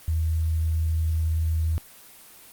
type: tone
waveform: sine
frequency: 80.4 Hz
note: E2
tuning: 43 cents flat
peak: -21 dBFS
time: 0.08-1.78 s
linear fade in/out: 0 ms
effects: white hiss -48 dBFS RMS until 2.52 s + Opus 24 kbps